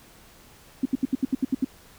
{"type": "tone bursts", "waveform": "sine", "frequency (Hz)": 262, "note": "C4", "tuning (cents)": 2, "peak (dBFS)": -18, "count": 9, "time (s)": [0.83, 1.647], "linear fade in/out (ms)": 5, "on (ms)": 25, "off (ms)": 74, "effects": ["pink hiss -52 dBFS RMS until 1.98 s"]}